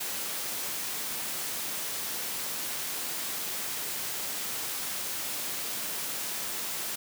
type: high-pass noise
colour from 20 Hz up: white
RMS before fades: -34 dBFS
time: 0-6.96 s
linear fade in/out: 10 ms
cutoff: 120 Hz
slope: 12 dB/octave
effects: none